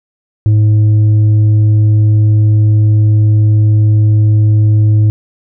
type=tone with tanh clipping; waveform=sine; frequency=106.6 Hz; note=G#2; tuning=46 cents sharp; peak=-6 dBFS; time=0.46-5.1 s; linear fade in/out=0 ms; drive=4 dB; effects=none